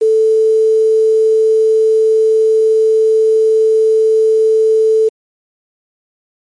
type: tone with quantisation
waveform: sine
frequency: 440 Hz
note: A4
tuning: in tune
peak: -7 dBFS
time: 0.01-5.09 s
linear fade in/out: 10 ms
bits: 6
effects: MP3 48 kbps